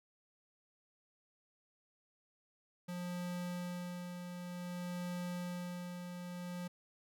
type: tone with tremolo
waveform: square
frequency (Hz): 177.4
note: F3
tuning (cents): +27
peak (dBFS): -39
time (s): 2.88-6.68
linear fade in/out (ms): 10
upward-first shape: sine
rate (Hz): 0.54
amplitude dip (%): 45
effects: none